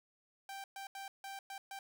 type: tone bursts at uneven times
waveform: sawtooth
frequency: 784 Hz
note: G5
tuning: in tune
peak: -40 dBFS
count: 6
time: 0.49-0.64 / 0.76-0.87 / 0.95-1.08 / 1.24-1.39 / 1.5-1.58 / 1.71-1.79 s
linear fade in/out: 2 ms
effects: none